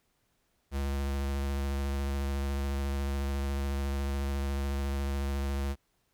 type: tone with vibrato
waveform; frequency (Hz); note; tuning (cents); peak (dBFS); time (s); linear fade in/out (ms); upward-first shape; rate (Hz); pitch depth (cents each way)
square; 69.3; C#2; 0; -30; 0.71-5.76; 50; square; 14; 16
effects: pink hiss -74 dBFS RMS until 6.13 s